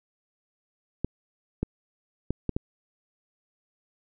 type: clicks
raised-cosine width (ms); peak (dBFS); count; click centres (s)
3; -13; 5; 1.046 / 1.63 / 2.306 / 2.493 / 2.565
effects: none